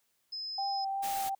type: tone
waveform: sine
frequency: 5100 Hz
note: D#8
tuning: 42 cents sharp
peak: -36 dBFS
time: 0.32-0.85 s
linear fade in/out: 10 ms
type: tone with vibrato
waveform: sine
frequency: 786 Hz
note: G5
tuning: 4 cents sharp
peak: -31 dBFS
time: 0.58-1.35 s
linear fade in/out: 5 ms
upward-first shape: triangle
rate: 2.5 Hz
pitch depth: 19 cents each way
type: noise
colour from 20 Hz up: white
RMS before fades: -40 dBFS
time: 1.02-1.3 s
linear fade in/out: 20 ms
effects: white hiss -75 dBFS RMS until 1.39 s